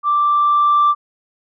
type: tone with level ramp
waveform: sine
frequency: 1174.7 Hz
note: D6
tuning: in tune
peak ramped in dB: -12 to -8 dBFS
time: 0.03-0.95 s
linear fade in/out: 50 ms
effects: tanh soft clip ceiling -7 dBFS